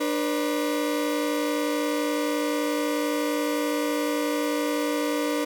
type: tone cluster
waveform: 35% pulse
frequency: 297.3 / 483.1 / 543 Hz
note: D4 / B4 / C#5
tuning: +21 / -38 / -36 cents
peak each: -24 / -27 / -32 dBFS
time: 0-5.45 s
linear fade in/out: 10 ms
effects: none